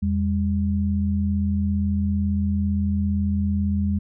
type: tone pair together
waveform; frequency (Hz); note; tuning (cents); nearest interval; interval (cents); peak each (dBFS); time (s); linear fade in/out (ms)
sine; 83.7 / 201.5; E2 / G3; +27 / +48; octave + minor third; 1521; -22; 0.02-3.99; 10
effects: none